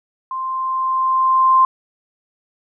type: tone with level ramp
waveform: sine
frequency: 1046.5 Hz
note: C6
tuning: in tune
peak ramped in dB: -22 to -8 dBFS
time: 0.31-1.65 s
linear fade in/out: 2 ms
effects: none